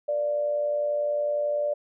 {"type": "tone with amplitude modulation", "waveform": "sine", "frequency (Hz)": 587.3, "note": "D5", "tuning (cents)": 0, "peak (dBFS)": -21, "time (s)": [0.08, 1.74], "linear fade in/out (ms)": 10, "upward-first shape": "sine", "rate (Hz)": 111, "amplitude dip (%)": 45, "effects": []}